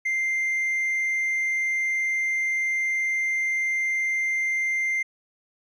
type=tone with hard clipping; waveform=sine; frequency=2093 Hz; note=C7; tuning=in tune; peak=-23 dBFS; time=0.05-5.03 s; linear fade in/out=10 ms; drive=2 dB; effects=resampled to 22050 Hz